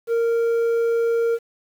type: tone with low-pass filter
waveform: square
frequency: 463.3 Hz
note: A#4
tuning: 11 cents flat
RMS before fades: -20 dBFS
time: 0.07-1.39 s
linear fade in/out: 50 ms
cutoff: 930 Hz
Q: 0.79
effects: 8-bit